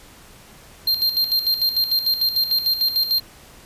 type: tone with tremolo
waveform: square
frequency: 4186 Hz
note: C8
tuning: in tune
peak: -16 dBFS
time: 0.87-3.2 s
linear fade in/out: 5 ms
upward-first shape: square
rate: 6.7 Hz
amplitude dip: 65%
effects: pink hiss -46 dBFS RMS until 3.65 s + resampled to 32000 Hz